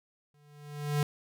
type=tone with exponential growth; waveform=square; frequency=146.83 Hz; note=D3; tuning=in tune; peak=-24 dBFS; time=0.34-1.03 s; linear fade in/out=2 ms; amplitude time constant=150 ms; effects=none